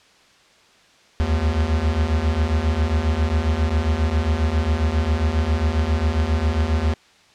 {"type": "beating tone pair", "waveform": "square", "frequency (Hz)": [72.8, 80.2], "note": ["D2", "E2"], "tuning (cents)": [-15, -47], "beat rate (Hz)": 7.4, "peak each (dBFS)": [-23, -20], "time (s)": [1.2, 6.94], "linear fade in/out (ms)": 0, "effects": ["white hiss -53 dBFS RMS until 7.34 s", "low-pass 5000 Hz 12 dB/octave"]}